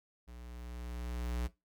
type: tone with level ramp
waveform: square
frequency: 60.1 Hz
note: B1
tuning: 46 cents flat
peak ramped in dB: -49 to -33 dBFS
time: 0.27-1.48 s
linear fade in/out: 20 ms
effects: noise-tail reverb RT60 0.2 s tail -17 dB re dry